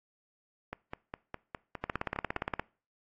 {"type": "two click trains", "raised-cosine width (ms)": 0.5, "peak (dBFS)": [-22, -17], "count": [9, 14], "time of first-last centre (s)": [[0.73, 2.366], [1.84, 2.596]], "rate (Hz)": [4.89, 17.2], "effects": ["noise-tail reverb RT60 0.4 s tail -23 dB re dry", "AAC 32 kbps"]}